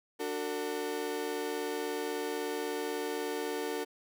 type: chord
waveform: 35% pulse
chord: D major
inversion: none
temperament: equal with one note detuned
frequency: 293.7 / 370 / 450 Hz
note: D4 / F#4 / A4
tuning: 0 / 0 / +39 cents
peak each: -38 / -37 / -34 dBFS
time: 0.19-3.85 s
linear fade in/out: 20 ms
effects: none